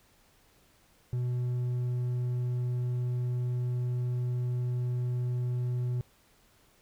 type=tone with hard clipping; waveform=sine; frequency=123.47 Hz; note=B2; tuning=in tune; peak=-29 dBFS; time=1.13-6.01 s; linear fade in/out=0 ms; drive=3 dB; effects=pink hiss -64 dBFS RMS until 6.81 s